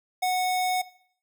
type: tone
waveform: square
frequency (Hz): 736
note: F#5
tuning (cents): -9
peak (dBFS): -23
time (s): 0.22-0.82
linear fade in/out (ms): 10
effects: noise-tail reverb RT60 0.6 s tail -19 dB re dry